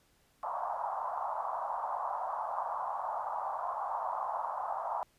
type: band-pass noise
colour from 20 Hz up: white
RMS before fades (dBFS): -36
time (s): 0.43-5.03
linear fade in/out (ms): 0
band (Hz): 670 to 1100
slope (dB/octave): 48
effects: pink hiss -69 dBFS RMS until 5.18 s + resampled to 32000 Hz